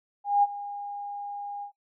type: tone with ADSR envelope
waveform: sine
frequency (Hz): 813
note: G#5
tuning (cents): -37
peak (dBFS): -16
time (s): 0.24-1.72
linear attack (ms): 190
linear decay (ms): 32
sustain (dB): -17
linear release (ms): 93
effects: noise-tail reverb RT60 0.1 s tail -21 dB re dry